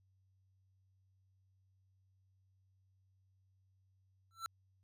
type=tone with exponential growth; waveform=square; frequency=1341 Hz; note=E6; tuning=29 cents sharp; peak=-36 dBFS; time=4.31-4.46 s; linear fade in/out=0 ms; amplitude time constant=31 ms; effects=added 95 Hz sine -70 dBFS peak until 4.83 s + resampled to 32000 Hz